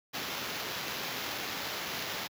white noise with sample-and-hold, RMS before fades -37 dBFS, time 0.13-2.28 s, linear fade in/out 20 ms, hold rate 8820 Hz, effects high-pass 100 Hz 12 dB/octave

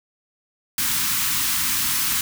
white band-stop noise, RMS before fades -22 dBFS, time 0.78-2.21 s, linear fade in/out 2 ms, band 310 to 940 Hz, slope 48 dB/octave, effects none

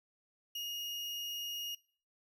35% pulse tone, 2864 Hz, F7, 43 cents sharp, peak -36 dBFS, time 0.55-1.75 s, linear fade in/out 5 ms, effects noise-tail reverb RT60 0.4 s tail -20 dB re dry

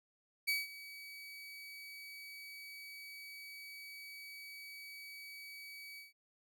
30% pulse tone with ADSR envelope, 2275 Hz, C#7, 44 cents sharp, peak -28 dBFS, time 0.47-6.13 s, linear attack 18 ms, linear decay 180 ms, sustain -18 dB, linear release 150 ms, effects none

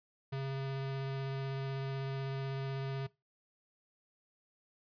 square tone with vibrato, 135.5 Hz, C#3, 39 cents flat, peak -36 dBFS, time 0.32-3.07 s, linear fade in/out 10 ms, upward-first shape sine, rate 16 Hz, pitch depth 9 cents each way, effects noise-tail reverb RT60 0.2 s tail -19 dB re dry + resampled to 11025 Hz

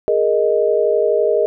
sine chord, Ab suspended second, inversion none, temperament just, 415.3 / 467.2 / 623 Hz, Ab4 / Bb4 / Eb5, 0 / +4 / +2 cents, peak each -17 dBFS, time 0.08-1.46 s, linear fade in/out 0 ms, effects none

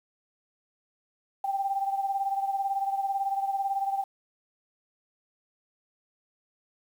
sine beating tone pair, 784 / 802 Hz, G5 / G5, 0 / +39 cents, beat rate 18 Hz, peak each -27 / -33 dBFS, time 1.44-4.04 s, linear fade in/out 5 ms, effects 9-bit

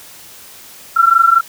sine tone pair together, 1344 / 1368.3 Hz, E6 / F6, +33 / -36 cents, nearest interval unison, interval 31 cents, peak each -10 dBFS, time 0.96-1.41 s, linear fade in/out 10 ms, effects white hiss -38 dBFS RMS until 1.48 s

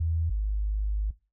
sine tone pair in turn, 81.9 / 51.59 Hz, E2 / G#1, -11 / -11 cents, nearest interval minor sixth, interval 800 cents, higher first, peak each -24 dBFS, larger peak neither, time 0-0.3 / 0.3-1.11 s, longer second, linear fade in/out 10 ms, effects noise-tail reverb RT60 0.3 s tail -20 dB re dry

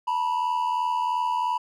triangle tone pair together, 893.1 / 976 Hz, A5 / B5, +26 / -21 cents, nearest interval major second, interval 153 cents, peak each -26 / -21 dBFS, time 0.07-1.58 s, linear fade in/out 10 ms, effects tanh soft clip ceiling -16 dBFS

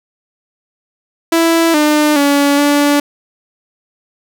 sawtooth tone with pitch steps, 331.1 / 300.7 / 284.2 / 289 Hz, E4 / D4 / C#4 / D4, +8 / +41 / +43 / -28 cents, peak -5 dBFS, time 1.32-3 s, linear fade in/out 5 ms, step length 420 ms, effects none

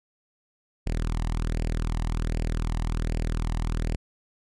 sawtooth tone with flanger, 40 Hz, D#1, 49 cents sharp, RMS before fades -27 dBFS, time 0.86-3.96 s, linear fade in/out 10 ms, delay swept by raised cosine 0.4 to 1.04 ms, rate 1.3 Hz, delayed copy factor +0.6, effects resampled to 24000 Hz

